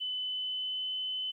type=tone with pitch glide; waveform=sine; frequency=3012 to 3031 Hz; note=F#7 to F#7; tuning=+30 to +41 cents; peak=-32 dBFS; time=0-1.32 s; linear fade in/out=20 ms; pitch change=+11 cents; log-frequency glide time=0.17-0.94 s; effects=12-bit